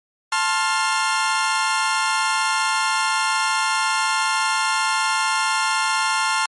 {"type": "chord", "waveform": "sawtooth", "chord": "F major", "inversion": "first", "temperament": "equal with one note detuned", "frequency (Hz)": [880, 1061.1, 1396.9], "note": ["A5", "C6", "F6"], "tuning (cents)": [0, 24, 0], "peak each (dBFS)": -19, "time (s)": [0.32, 6.46], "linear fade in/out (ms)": 5, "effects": ["MP3 48 kbps"]}